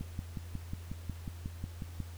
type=click train; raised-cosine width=5 ms; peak=-25 dBFS; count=12; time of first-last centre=0.01-2.003 s; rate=5.52 Hz; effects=added 85 Hz sine -43 dBFS peak until 2.17 s + pink hiss -56 dBFS RMS until 2.17 s